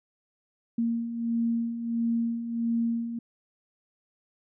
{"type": "beating tone pair", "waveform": "sine", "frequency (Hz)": [230.7, 232.2], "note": ["A#3", "A#3"], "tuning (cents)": [-18, -7], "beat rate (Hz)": 1.5, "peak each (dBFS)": [-33, -26], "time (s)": [0.78, 3.19], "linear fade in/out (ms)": 5, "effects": []}